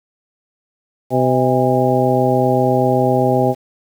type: harmonic tone with a mistuned harmonic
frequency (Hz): 127.8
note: C3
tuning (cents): -40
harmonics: 1 / 2 / 3 / 4 / 5 / 6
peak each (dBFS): -19 / -19 / -19 / -19 / -19 / -19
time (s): 1.1-3.55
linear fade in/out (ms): 50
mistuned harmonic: 6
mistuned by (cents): +99
effects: 7-bit